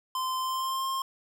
square tone with pitch glide, 1035 to 1062.9 Hz, C6 to C6, -19 to +27 cents, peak -29 dBFS, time 0.15-1.02 s, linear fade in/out 2 ms, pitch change +46 cents, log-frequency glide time 0.39-0.87 s, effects none

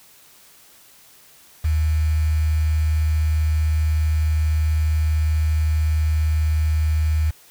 sine tone with quantisation, 77.7 Hz, D#2, 2 cents flat, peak -16 dBFS, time 1.64-7.31 s, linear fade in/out 10 ms, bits 6, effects white hiss -50 dBFS RMS until 7.5 s

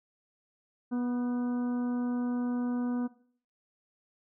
harmonic tone with a mistuned harmonic, 244.6 Hz, B3, 16 cents flat, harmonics 1 / 2 / 3 / 4 / 5 / 6, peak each -28 / -43 / -46 / -49 / -51 / -51 dBFS, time 0.91-3.08 s, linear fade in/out 20 ms, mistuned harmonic 6, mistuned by +34 cents, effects noise-tail reverb RT60 0.5 s tail -17 dB re dry

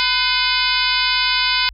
harmonic tone with a mistuned harmonic, 501 Hz, B4, 25 cents sharp, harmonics 2 / 3 / 4 / 5 / 6 / 7 / 8 / 9 / 10, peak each -24 / -24 / -24 / -24 / -24 / -24 / -24 / -24 / -24 dBFS, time 0-1.69 s, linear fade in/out 0 ms, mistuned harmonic 4, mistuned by +89 cents, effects added 50 Hz sine -39 dBFS peak until 1.73 s

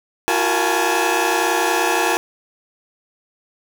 20% pulse tone cluster, 340.6 / 371.3 / 465 / 829 / 866 Hz, F4 / F#4 / A#4 / G#5 / A5, -43 / +6 / -4 / -3 / -28 cents, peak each -18 dBFS, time 0.28-2.17 s, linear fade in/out 0 ms, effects none

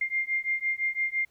sine beating tone pair, 2107 / 2112.9 Hz, C7 / C7, +12 / +16 cents, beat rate 5.9 Hz, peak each -29 dBFS, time 0.01-1.25 s, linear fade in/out 5 ms, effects pink hiss -68 dBFS RMS until 1.3 s

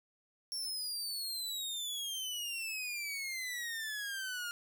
sawtooth exponential sweep, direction down, 5510 to 1406 Hz, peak -34 dBFS, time 0.52-4.51 s, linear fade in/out 0 ms, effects none

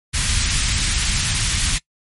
pink band-stop noise, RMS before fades -19 dBFS, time 0.13-1.79 s, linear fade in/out 20 ms, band 120 to 2100 Hz, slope 12 dB/octave, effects noise-tail reverb RT60 0.1 s tail -23 dB re dry + MP3 48 kbps

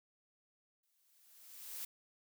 blue noise with exponential growth, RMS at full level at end -42 dBFS, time 0.83-1.85 s, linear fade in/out 5 ms, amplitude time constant 220 ms, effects none

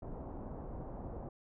pink low-pass noise, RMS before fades -44 dBFS, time 0.02-1.29 s, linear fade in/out 5 ms, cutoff 880 Hz, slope 24 dB/octave, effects none

